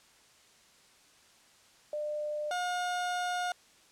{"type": "tone pair in turn", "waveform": ["sine", "30% pulse"], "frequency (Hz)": [599, 717.1], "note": ["D5", "F5"], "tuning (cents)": [34, 46], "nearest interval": "minor third", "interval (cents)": 312, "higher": "second", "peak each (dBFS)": [-32, -28], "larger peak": "second", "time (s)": [[1.93, 2.51], [2.51, 3.52]], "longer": "second", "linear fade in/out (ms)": 2, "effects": ["white hiss -61 dBFS RMS until 3.91 s", "low-pass 8000 Hz 12 dB/octave"]}